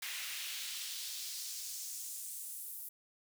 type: noise with high-pass filter sweep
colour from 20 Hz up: pink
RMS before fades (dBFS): -43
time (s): 0.02-2.89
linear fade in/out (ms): 5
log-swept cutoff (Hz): 2100 to 12000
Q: 1.4
effects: none